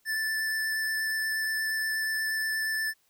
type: tone with vibrato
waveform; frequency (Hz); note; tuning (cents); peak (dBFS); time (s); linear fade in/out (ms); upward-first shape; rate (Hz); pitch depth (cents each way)
square; 1758; A6; -2; -28; 0.05-2.94; 50; sine; 8.4; 10
effects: white hiss -69 dBFS RMS until 3.09 s